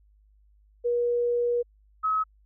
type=tone pair in turn; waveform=sine; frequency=480 / 1281.4 Hz; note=B4 / E6; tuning=-49 / -49 cents; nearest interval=octave + perfect fourth; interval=1700 cents; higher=second; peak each=-22 / -22 dBFS; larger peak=neither; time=0.84-1.63 / 2.03-2.24 s; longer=first; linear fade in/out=20 ms; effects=added 51 Hz sine -57 dBFS peak until 2.45 s